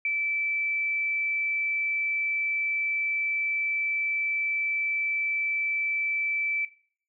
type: tone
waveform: sine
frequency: 2320 Hz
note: D7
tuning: 22 cents flat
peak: -24 dBFS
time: 0.05-6.65 s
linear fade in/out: 2 ms
effects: noise-tail reverb RT60 0.5 s tail -19 dB re dry